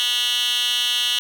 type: tone with high-pass filter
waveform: 10% pulse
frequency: 243.7 Hz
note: B3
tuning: 23 cents flat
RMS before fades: -21 dBFS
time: 0-1.19 s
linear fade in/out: 0 ms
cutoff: 2900 Hz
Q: 7
effects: none